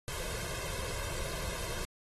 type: noise with comb filter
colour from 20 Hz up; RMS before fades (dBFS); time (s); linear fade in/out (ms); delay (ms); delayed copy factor
pink; -38; 0.08-1.85; 0; 1.9; +0.7
effects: AAC 32 kbps